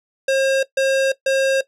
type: tone bursts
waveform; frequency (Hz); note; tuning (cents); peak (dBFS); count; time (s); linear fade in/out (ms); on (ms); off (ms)
square; 537; C5; +45; -15; 3; 0.28-1.61; 5; 350; 140
effects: noise-tail reverb RT60 0.1 s tail -17 dB re dry + low-pass 8000 Hz 12 dB/octave